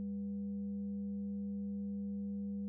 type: tone with frequency modulation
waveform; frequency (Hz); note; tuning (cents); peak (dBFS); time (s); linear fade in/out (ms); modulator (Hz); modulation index
sine; 201; G3; +44; -37; 0-2.68; 0; 286; 0.25
effects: none